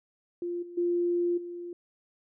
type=tone with level steps; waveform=sine; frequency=348.6 Hz; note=F4; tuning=3 cents flat; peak=-30 / -41 / -24 / -36 dBFS; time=0.42-1.73 s; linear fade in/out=2 ms; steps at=0.62 / 0.77 / 1.37 s; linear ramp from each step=10 ms; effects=none